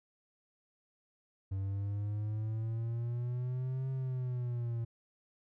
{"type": "exponential two-way sweep", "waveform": "triangle", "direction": "up then down", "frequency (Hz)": [95.8, 133, 115.1], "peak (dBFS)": -31, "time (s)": [1.51, 4.85], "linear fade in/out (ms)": 10, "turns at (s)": 3.9, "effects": []}